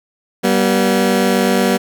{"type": "tone pair together", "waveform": "20% pulse", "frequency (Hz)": [193.01, 241], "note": ["G3", "B3"], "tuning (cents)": [-27, -42], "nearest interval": "major third", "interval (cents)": 385, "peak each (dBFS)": -10, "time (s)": [0.43, 1.78], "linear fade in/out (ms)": 20, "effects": []}